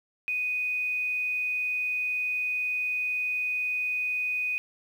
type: tone with quantisation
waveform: sine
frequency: 2489 Hz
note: D#7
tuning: in tune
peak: -26 dBFS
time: 0.28-4.58 s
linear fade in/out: 0 ms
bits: 9
effects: none